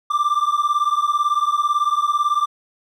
triangle beating tone pair, 1174.7 / 1192.7 Hz, D6 / D6, 0 / +26 cents, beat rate 18 Hz, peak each -17 / -18 dBFS, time 0.1-2.46 s, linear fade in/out 10 ms, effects none

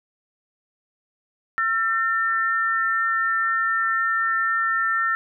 sine tone pair together, 1351.3 / 1801 Hz, E6 / A6, +43 / +40 cents, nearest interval perfect fourth, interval 497 cents, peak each -22 dBFS, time 1.58-5.15 s, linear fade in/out 0 ms, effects none

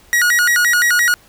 45% pulse tone with vibrato, 1661.2 Hz, G#6, in tune, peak -11 dBFS, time 0.13-1.14 s, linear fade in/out 0 ms, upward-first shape square, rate 5.8 Hz, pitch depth 240 cents each way, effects pink hiss -48 dBFS RMS until 1.28 s

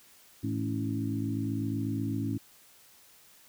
harmonic tone with a mistuned harmonic, 54.2 Hz, A1, 25 cents flat, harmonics 2 / 3 / 4 / 5 / 6, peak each -33 / -43 / -36 / -33 / -39 dBFS, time 0.43-2.38 s, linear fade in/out 10 ms, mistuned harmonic 5, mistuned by +40 cents, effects white hiss -58 dBFS RMS until 3.48 s

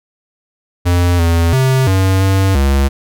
square tone with pitch steps, 87.9 / 84 / 131.5 / 95.2 / 96.3 / 68.8 Hz, F2 / E2 / C3 / F#2 / G2 / C#2, +12 / +33 / +9 / +50 / -30 / -12 cents, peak -10 dBFS, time 0.85-2.89 s, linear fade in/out 20 ms, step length 340 ms, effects none

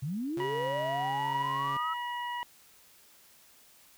sine linear sweep, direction up, 123.47 to 1310 Hz, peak -31 dBFS, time 0.02-1.94 s, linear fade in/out 10 ms
sawtooth tone, 138.59 Hz, C#3, in tune, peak -35 dBFS, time 0.37-1.77 s, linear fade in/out 2 ms
harmonic tone, 967 Hz, B5, 37 cents flat, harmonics 1 / 2 / 3, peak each -34 / -40 / -44 dBFS, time 0.4-2.43 s, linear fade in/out 0 ms
effects white hiss -59 dBFS RMS until 3.97 s

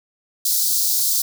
white high-pass noise, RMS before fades -19 dBFS, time 0.45-1.22 s, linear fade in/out 5 ms, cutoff 4000 Hz, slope 48 dB/octave, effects none

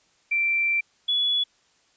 sine tone pair in turn, 2349 / 3405 Hz, D7 / G#7, 0 / +42 cents, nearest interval tritone, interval 642 cents, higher second, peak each -20 dBFS, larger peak neither, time 0.31-0.81 / 1.08-1.44 s, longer first, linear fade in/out 10 ms, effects white hiss -63 dBFS RMS until 1.96 s + resampled to 16000 Hz

